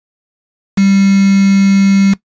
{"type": "tone with quantisation", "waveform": "sine", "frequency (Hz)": 196, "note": "G3", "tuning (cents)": 0, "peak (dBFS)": -6, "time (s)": [0.77, 2.14], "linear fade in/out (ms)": 10, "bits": 3, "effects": ["noise-tail reverb RT60 0.1 s tail -19 dB re dry", "resampled to 16000 Hz"]}